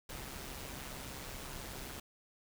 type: noise with amplitude modulation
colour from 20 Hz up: pink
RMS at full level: -43 dBFS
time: 0.09-2 s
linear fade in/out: 5 ms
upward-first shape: sine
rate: 134 Hz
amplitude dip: 50%
effects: none